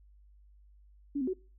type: tone with pitch steps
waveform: sine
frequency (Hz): 283.9 / 258.4 / 373.1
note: C#4 / C4 / F#4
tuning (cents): +41 / -21 / +14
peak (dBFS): -29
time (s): 1.15-1.336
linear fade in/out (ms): 10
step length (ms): 62
effects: noise-tail reverb RT60 0.4 s tail -25 dB re dry + added 50 Hz sine -56 dBFS peak until 1.58 s